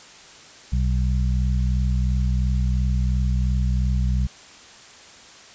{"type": "harmonic tone", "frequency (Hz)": 62.9, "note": "B1", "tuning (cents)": 32, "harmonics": [1, 2, 3], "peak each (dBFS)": [-19, -25, -29], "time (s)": [0.72, 4.27], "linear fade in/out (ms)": 10, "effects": ["white hiss -45 dBFS RMS until 5.54 s", "resampled to 16000 Hz"]}